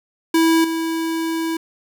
square tone with level steps, 326.9 Hz, E4, 14 cents flat, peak -13 / -21 dBFS, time 0.34-1.57 s, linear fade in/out 5 ms, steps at 0.64 s, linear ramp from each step 5 ms, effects 7-bit

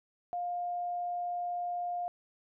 sine tone, 706 Hz, F5, 19 cents sharp, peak -32 dBFS, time 0.33-2.08 s, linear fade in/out 0 ms, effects none

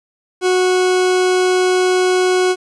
40% pulse tone, 367.4 Hz, F#4, 12 cents flat, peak -11 dBFS, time 0.41-2.56 s, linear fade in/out 50 ms, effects resampled to 22050 Hz + 8-bit

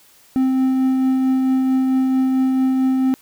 triangle tone with tremolo, 261.6 Hz, C4, in tune, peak -11 dBFS, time 0.36-3.14 s, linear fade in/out 0 ms, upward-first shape triangle, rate 4.5 Hz, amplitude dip 25%, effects white hiss -51 dBFS RMS until 3.21 s

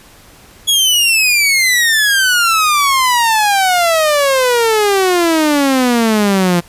sawtooth exponential sweep, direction down, 3371 to 170.8 Hz, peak -6 dBFS, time 0.67-6.61 s, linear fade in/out 20 ms, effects pink hiss -42 dBFS RMS until 6.68 s + resampled to 32000 Hz

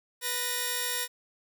5% pulse tone pair together, 491.5 / 1853.7 Hz, B4 / A#6, -8 / -10 cents, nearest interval octave + major seventh, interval 2298 cents, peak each -22 / -20 dBFS, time 0.21-1.08 s, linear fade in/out 50 ms, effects none

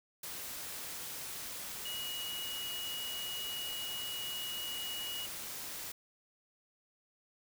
sine tone in noise, 2905 Hz, F#7, 32 cents flat, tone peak -39 dBFS, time 1.85-5.26 s, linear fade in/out 5 ms, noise white, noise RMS -43 dBFS, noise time 0.23-5.92 s, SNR +1 dB, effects none

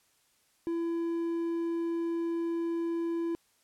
triangle tone, 335.6 Hz, E4, 31 cents sharp, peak -27 dBFS, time 0.67-3.35 s, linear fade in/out 0 ms, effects white hiss -69 dBFS RMS until 3.63 s + low-pass 12000 Hz 12 dB/octave

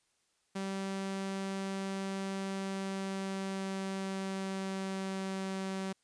sawtooth tone with pitch glide, 193.8 to 191.46 Hz, G3 to G3, -20 to -41 cents, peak -31 dBFS, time 0.55-5.93 s, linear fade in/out 10 ms, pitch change -21 cents, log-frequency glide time 2.47-5.6 s, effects white hiss -75 dBFS RMS until 6.03 s + resampled to 22050 Hz

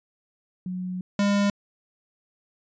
sine / square tone pair in turn, 182.8 / 202.1 Hz, F#3 / G#3, -21 / -47 cents, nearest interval major second, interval 174 cents, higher second, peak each -28 / -20 dBFS, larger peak second, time 0.66-1.01 / 1.19-1.5 s, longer first, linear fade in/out 2 ms, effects resampled to 16000 Hz

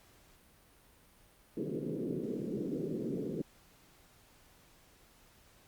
white band-pass noise, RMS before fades -37 dBFS, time 1.57-3.42 s, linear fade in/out 2 ms, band 140 to 450 Hz, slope 48 dB/octave, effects pink hiss -63 dBFS RMS until 5.67 s + Opus 48 kbps

